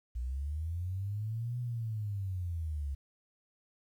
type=linear two-way sweep; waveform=sine; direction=up then down; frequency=58 to 123.47 to 67.8 Hz; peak=-33 dBFS; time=0.15-2.95 s; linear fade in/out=10 ms; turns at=1.59 s; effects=11-bit